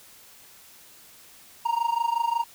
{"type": "tone with amplitude modulation", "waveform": "triangle", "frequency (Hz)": 932.3, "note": "A#5", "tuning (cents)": 0, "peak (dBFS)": -17, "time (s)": [1.65, 2.44], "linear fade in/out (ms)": 10, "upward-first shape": "sine", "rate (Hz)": 25.5, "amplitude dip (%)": 85, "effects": ["white hiss -51 dBFS RMS until 2.54 s"]}